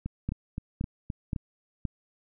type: two click trains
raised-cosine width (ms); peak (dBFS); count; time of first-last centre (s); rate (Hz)
5; -17 / -20; 4 / 6; 0.29-1.853 / 0.06-1.362; 1.92 / 3.84
effects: none